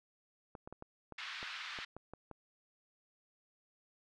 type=clicks; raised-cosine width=1 ms; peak=-33 dBFS; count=10; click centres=0.552 / 0.675 / 0.726 / 0.824 / 1.123 / 1.429 / 1.788 / 1.966 / 2.136 / 2.313 s
type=band-pass noise; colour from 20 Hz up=pink; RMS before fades=-45 dBFS; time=1.18-1.85 s; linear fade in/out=5 ms; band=1300 to 4200 Hz; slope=24 dB/octave
effects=none